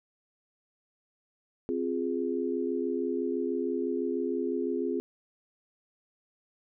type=chord; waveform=sine; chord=F minor; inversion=second; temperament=equal; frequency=261.6 / 349.2 / 415.3 Hz; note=C4 / F4 / Ab4; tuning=0 / 0 / 0 cents; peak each=-32 dBFS; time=1.69-5 s; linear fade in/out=0 ms; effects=none